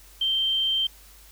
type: tone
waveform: sine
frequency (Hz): 3136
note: G7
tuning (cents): 0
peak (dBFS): -21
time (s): 0.21-0.87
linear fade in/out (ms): 5
effects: added 50 Hz sine -51 dBFS peak until 1.31 s + white hiss -52 dBFS RMS until 1.31 s